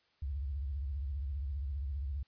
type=tone with vibrato; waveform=sine; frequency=69.4 Hz; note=C#2; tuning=3 cents sharp; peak=-34 dBFS; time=0.22-2.23 s; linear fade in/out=5 ms; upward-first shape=triangle; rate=15 Hz; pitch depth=220 cents each way; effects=white hiss -72 dBFS RMS until 2.27 s + resampled to 11025 Hz